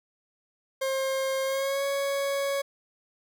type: tone with pitch glide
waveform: 40% pulse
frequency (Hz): 533 to 556.3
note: C5 to C#5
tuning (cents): +32 to +6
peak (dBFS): -25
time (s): 0.81-2.62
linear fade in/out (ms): 10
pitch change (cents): +74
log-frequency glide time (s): 1.44-1.84
effects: none